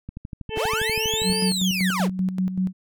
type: click train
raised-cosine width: 5 ms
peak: -21 dBFS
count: 16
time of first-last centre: 0.09-1.3 s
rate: 12.4 Hz
type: harmonic tone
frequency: 440 Hz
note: A4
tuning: in tune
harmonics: 1 / 2 / 4 / 5 / 6 / 7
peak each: -27 / -34 / -40 / -42 / -34 / -35 dBFS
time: 0.49-1.53 s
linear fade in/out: 50 ms
type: linear two-way sweep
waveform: 30% pulse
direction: up then down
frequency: 205.2 to 4978 to 205.2 Hz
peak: -21 dBFS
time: 0.55-2.09 s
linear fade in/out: 50 ms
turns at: 1.42 s
type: tone with tremolo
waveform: sine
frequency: 186.1 Hz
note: F#3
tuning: 10 cents sharp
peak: -19 dBFS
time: 1.23-2.73 s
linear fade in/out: 50 ms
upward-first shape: square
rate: 5.2 Hz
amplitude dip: 60%
effects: none